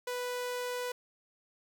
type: tone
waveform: sawtooth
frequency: 493.9 Hz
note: B4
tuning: in tune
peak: -30 dBFS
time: 0.07-0.92 s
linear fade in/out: 5 ms
effects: none